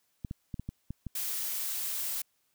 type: clicks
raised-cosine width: 5 ms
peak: -24 dBFS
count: 7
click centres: 0.248 / 0.311 / 0.542 / 0.596 / 0.69 / 0.906 / 1.067 s
type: noise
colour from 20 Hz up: blue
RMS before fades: -34 dBFS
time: 1.15-2.22 s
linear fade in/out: 5 ms
effects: white hiss -74 dBFS RMS until 2.54 s